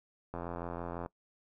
click train, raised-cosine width 1 ms, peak -25 dBFS, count 63, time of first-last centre 0.34-1.061 s, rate 86 Hz, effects noise-tail reverb RT60 0.1 s tail -22 dB re dry

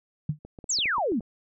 sine tone with exponential decay, 150.2 Hz, D3, 39 cents sharp, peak -19 dBFS, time 0.29-0.39 s, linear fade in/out 5 ms, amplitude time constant 20 ms
clicks, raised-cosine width 2 ms, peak -29 dBFS, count 8, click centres 0.45 / 0.588 / 0.642 / 0.788 / 0.857 / 0.982 / 1.12 / 1.207 s
sine exponential sweep, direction down, 8100 to 193.8 Hz, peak -23 dBFS, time 0.69-1.2 s, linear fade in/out 10 ms
effects none

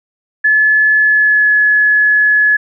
sine tone with pitch glide, 1720 to 1702.2 Hz, A6 to G#6, -40 to +42 cents, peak -7 dBFS, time 0.44-2.57 s, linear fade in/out 10 ms, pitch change -18 cents, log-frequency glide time 0.94-1.51 s, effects none

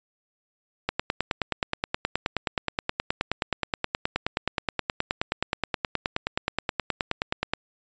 click train, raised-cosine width 0.3 ms, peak -8 dBFS, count 64, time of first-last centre 0.89-7.536 s, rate 9.48 Hz, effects resampled to 16000 Hz

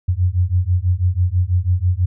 sine beating tone pair, 87.31 / 93.41 Hz, F2 / F#2, 0 / +17 cents, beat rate 6.1 Hz, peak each -17 dBFS, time 0.08-2.06 s, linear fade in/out 10 ms, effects none

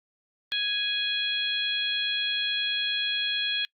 harmonic tone, 830.6 Hz, G#5, in tune, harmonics 2 / 3 / 4 / 5, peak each -33 / -33 / -27 / -34 dBFS, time 0.52-3.65 s, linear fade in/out 0 ms, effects noise-tail reverb RT60 0.1 s tail -25 dB re dry + Opus 48 kbps

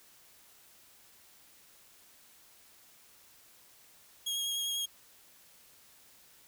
sawtooth tone with vibrato, 3278 Hz, G#7, 23 cents flat, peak -29 dBFS, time 4.26-4.86 s, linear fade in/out 10 ms, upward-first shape sine, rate 10 Hz, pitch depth 17 cents each way, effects white hiss -60 dBFS RMS until 6.47 s

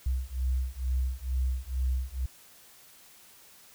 sine beating tone pair, 63 / 65.2 Hz, B1 / C2, +35 / -5 cents, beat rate 2.2 Hz, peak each -30 / -30 dBFS, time 0.06-2.26 s, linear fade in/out 5 ms, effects white hiss -55 dBFS RMS until 3.74 s

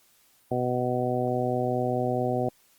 harmonic tone, 124.6 Hz, B2, 16 cents sharp, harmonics 1 / 2 / 3 / 4 / 5 / 6, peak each -31 / -31 / -31 / -31 / -31 / -31 dBFS, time 0.51-2.49 s, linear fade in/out 5 ms, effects white hiss -62 dBFS RMS until 2.78 s + Opus 48 kbps

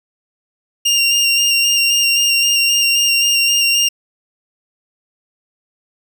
25% pulse tone with vibrato, 2789 Hz, F7, 3 cents flat, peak -8 dBFS, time 0.85-3.89 s, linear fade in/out 10 ms, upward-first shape square, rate 3.8 Hz, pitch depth 15 cents each way, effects none

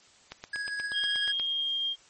click train, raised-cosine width 0.2 ms, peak -21 dBFS, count 10, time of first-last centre 0.32-1.398 s, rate 8.35 Hz
square tone with tremolo, 1661.2 Hz, G#6, in tune, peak -30 dBFS, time 0.53-1.32 s, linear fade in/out 5 ms, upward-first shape triangle, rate 16 Hz, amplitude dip 45%
sine tone with pitch glide, 3236 to 3212 Hz, G#7 to G7, -46 to +41 cents, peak -27 dBFS, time 0.92-1.96 s, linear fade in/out 50 ms, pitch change -13 cents, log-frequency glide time 1.41-1.8 s
effects white hiss -58 dBFS RMS until 2.09 s + MP3 32 kbps

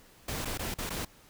pink noise with dropouts, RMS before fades -35 dBFS, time 0.28-1.05 s, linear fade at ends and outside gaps 5 ms, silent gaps 0.449-0.454 / 0.576-0.592 / 0.742-0.784 / 0.895-0.903 s, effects pink hiss -58 dBFS RMS until 1.29 s

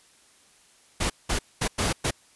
pink noise bursts at uneven times, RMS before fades -25 dBFS, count 5, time 1-1.1 / 1.29-1.39 / 1.61-1.68 / 1.78-1.93 / 2.04-2.11 s, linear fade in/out 10 ms, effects white hiss -58 dBFS RMS until 2.35 s + resampled to 24000 Hz

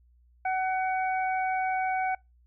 harmonic tone, 751 Hz, F#5, 26 cents sharp, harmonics 1 / 2 / 3, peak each -26 / -35 / -36 dBFS, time 0.45-2.15 s, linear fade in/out 5 ms, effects noise-tail reverb RT60 0.2 s tail -25 dB re dry + added 60 Hz sine -58 dBFS peak until 2.46 s

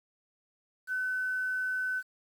sine tone with quantisation, 1512 Hz, F#6, 37 cents sharp, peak -29 dBFS, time 0.87-2.03 s, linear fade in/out 50 ms, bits 9, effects AAC 64 kbps

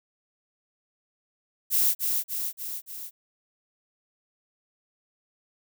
violet noise with echo, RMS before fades -22 dBFS, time 1.7-1.95 s, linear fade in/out 50 ms, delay 290 ms, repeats 4, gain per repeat -4 dB, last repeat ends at 3.11 s, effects none

